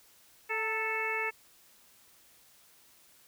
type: harmonic tone with a mistuned harmonic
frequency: 439.3 Hz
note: A4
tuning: 3 cents flat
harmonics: 1 / 2 / 3 / 4 / 5 / 6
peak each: -38 / -38 / -40 / -37 / -34 / -38 dBFS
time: 0.49-1.31 s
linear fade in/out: 20 ms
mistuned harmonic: 2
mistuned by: +42 cents
effects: white hiss -61 dBFS RMS until 3.27 s